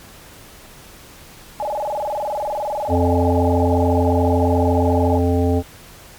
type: tone with vibrato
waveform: sine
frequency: 709 Hz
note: F5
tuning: 26 cents sharp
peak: -20 dBFS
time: 1.6-5.19 s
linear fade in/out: 0 ms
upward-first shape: square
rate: 20 Hz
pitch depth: 300 cents each way
type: harmonic tone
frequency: 87.3 Hz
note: F2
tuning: in tune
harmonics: 1 / 3 / 5 / 7 / 9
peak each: -17 / -19 / -21 / -26 / -27 dBFS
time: 2.88-5.63 s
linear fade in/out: 50 ms
effects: pink hiss -42 dBFS RMS until 6.18 s + MP3 96 kbps